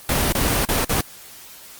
pink noise with dropouts, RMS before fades -19 dBFS, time 0.09-1.01 s, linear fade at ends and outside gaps 2 ms, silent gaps 0.324-0.35 / 0.651-0.688 / 0.847-0.894 s, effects white hiss -42 dBFS RMS until 1.79 s + Opus 24 kbps

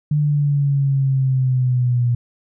sine exponential sweep, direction down, 150 to 120 Hz, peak -14 dBFS, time 0.11-2.15 s, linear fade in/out 5 ms, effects none

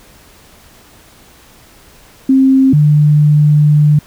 sine tone pair in turn, 265.8 / 149.18 Hz, C4 / D3, +27 / +27 cents, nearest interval minor seventh, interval 1000 cents, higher first, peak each -5 dBFS, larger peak neither, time 2.29-2.73 / 2.73-3.99 s, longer second, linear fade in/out 5 ms, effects pink hiss -43 dBFS RMS until 4.06 s

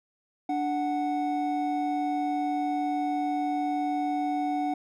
triangle tone pair together, 293.7 / 740.1 Hz, D4 / F#5, 0 / 0 cents, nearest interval octave + major third, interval 1600 cents, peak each -27 / -26 dBFS, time 0.49-4.74 s, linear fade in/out 5 ms, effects none

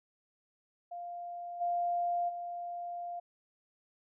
sine tone with level steps, 698.5 Hz, F5, in tune, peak -39 / -29 / -37 dBFS, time 0.91-3.2 s, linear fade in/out 10 ms, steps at 1.6 / 2.28 s, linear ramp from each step 20 ms, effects none

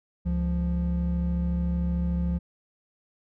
triangle tone pair together, 69.36 / 174.61 Hz, C#2 / F3, +2 / 0 cents, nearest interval octave + major third, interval 1598 cents, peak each -24 dBFS, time 0.25-2.39 s, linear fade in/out 20 ms, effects tanh soft clip ceiling -14 dBFS

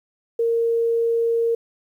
sine tone, 462.3 Hz, A#4, 14 cents flat, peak -17 dBFS, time 0.39-1.55 s, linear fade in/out 5 ms, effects 9-bit

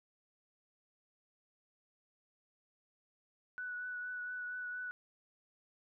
sine tone with vibrato, 1480 Hz, F#6, in tune, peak -39 dBFS, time 3.58-4.91 s, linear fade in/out 0 ms, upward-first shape triangle, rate 4.3 Hz, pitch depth 20 cents each way, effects none

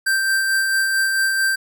square tone with tremolo, 1568 Hz, G6, in tune, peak -16 dBFS, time 0.06-1.56 s, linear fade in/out 10 ms, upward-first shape sine, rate 4.5 Hz, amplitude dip 30%, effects none

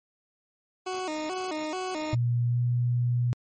20% pulse tone with vibrato, 338.2 Hz, E4, 44 cents sharp, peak -25 dBFS, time 0.86-2.15 s, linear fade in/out 10 ms, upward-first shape square, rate 2.3 Hz, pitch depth 160 cents each way
sine tone with pitch glide, 120 to 121.6 Hz, B2 to B2, -49 to -26 cents, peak -22 dBFS, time 2.13-3.33 s, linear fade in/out 0 ms, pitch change +23 cents, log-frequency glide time 2.48-2.59 s
effects MP3 32 kbps

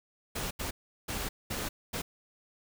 pink noise bursts at uneven times, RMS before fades -35 dBFS, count 5, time 0.35-0.51 / 0.59-0.71 / 1.08-1.29 / 1.5-1.69 / 1.93-2.02 s, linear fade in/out 10 ms, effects none

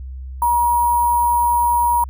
sine tone with sample-and-hold, 955 Hz, A#5, 42 cents sharp, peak -13 dBFS, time 0.42-2.04 s, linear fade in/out 2 ms, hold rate 11025 Hz, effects added 65 Hz sine -28 dBFS peak until 2.09 s

